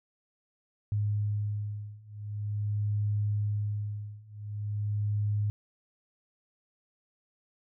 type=beating tone pair; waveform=sine; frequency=103.83 / 104.28 Hz; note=G#2 / G#2; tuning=0 / +8 cents; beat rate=0.45 Hz; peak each=-32 / -31 dBFS; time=0.92-5.5 s; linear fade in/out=0 ms; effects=none